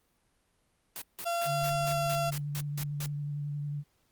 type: noise bursts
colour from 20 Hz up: white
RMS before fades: -39 dBFS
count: 10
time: 0.96-3.06 s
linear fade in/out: 0 ms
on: 57 ms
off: 170 ms
type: tone with pitch glide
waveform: 35% pulse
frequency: 685 to 681.1 Hz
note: F5 to F5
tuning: -34 to -44 cents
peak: -27 dBFS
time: 1.25-2.31 s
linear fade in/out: 20 ms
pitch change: -10 cents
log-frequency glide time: 1.76-1.97 s
type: tone with vibrato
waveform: sine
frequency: 145.5 Hz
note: D3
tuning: 16 cents flat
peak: -32 dBFS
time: 1.45-3.84 s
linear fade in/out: 50 ms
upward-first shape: sine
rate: 11 Hz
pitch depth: 18 cents each way
effects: pink hiss -72 dBFS RMS until 4.11 s + Opus 32 kbps